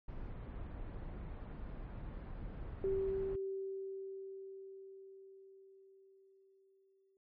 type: noise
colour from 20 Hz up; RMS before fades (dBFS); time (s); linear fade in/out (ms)
brown; -45; 0.08-3.36; 5
type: tone with exponential decay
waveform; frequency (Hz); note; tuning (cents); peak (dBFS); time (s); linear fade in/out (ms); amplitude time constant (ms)
sine; 386.9; G4; -23; -31; 2.84-7.17; 1; 940
effects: low-pass 2000 Hz 12 dB/octave + MP3 32 kbps